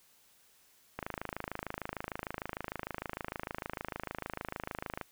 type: click train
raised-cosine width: 0.5 ms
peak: -21 dBFS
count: 108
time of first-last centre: 0.99-5.013 s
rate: 26.6 Hz
effects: white hiss -65 dBFS RMS until 5.11 s